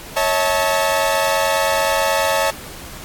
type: chord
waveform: sawtooth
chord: A major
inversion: first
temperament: equal with one note detuned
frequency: 554.4 / 643.8 / 880 Hz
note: C#5 / E5 / A5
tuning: 0 / -41 / 0 cents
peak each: -16 dBFS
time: 0.16-2.51 s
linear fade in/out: 10 ms
effects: pink hiss -35 dBFS RMS until 3.04 s + AAC 64 kbps